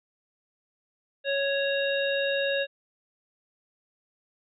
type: harmonic tone with a mistuned harmonic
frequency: 554.4 Hz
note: C#5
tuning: in tune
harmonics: 1 / 3 / 5 / 7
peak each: -26 / -31 / -33 / -34 dBFS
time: 1.24-2.67 s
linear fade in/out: 50 ms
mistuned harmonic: 7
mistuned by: -60 cents
effects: none